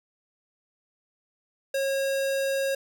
square tone, 544 Hz, C#5, 33 cents flat, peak -25 dBFS, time 1.74-2.75 s, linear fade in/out 5 ms, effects none

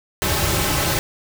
pink noise with comb filter, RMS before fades -20 dBFS, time 0.22-0.99 s, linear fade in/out 0 ms, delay 4.2 ms, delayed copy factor -0.65, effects none

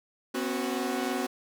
sawtooth chord, B suspended second, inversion none, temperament equal with one note detuned, 246.9 / 270.1 / 370 Hz, B3 / C#4 / F#4, 0 / -45 / 0 cents, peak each -29 dBFS, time 0.34-1.27 s, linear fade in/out 10 ms, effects none

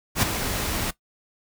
pink noise with ADSR envelope, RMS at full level -18 dBFS, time 0.15-0.91 s, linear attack 79 ms, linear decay 6 ms, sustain -9 dB, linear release 8 ms, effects noise-tail reverb RT60 0.1 s tail -17 dB re dry

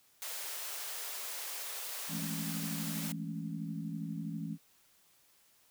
white high-pass noise, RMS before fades -41 dBFS, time 0.22-3.12 s, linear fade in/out 0 ms, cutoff 440 Hz, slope 24 dB/octave
sine chord, A major seventh, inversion second, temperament equal, 164.81 / 207.7 / 220 / 277.2 Hz, E3 / G#3 / A3 / C#4, 0 / 0 / 0 / 0 cents, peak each -39 / -43 / -44 / -44 dBFS, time 2.08-4.58 s, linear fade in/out 50 ms
effects white hiss -67 dBFS RMS until 5.7 s

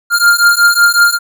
square beating tone pair, 1400 / 1405.4 Hz, F6 / F6, +4 / +10 cents, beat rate 5.4 Hz, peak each -10 dBFS, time 0.1-1.19 s, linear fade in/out 50 ms, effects none

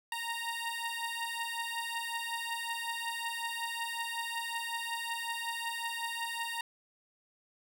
15% pulse beating tone pair, 925 / 930.4 Hz, A#5 / A#5, -14 / -4 cents, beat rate 5.4 Hz, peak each -32 / -31 dBFS, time 0.12-6.61 s, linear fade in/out 2 ms, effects none

